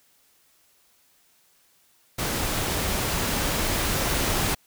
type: noise with level ramp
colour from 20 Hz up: pink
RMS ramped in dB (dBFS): -27 to -24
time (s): 2.18-4.55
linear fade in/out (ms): 10
effects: white hiss -62 dBFS RMS until 4.66 s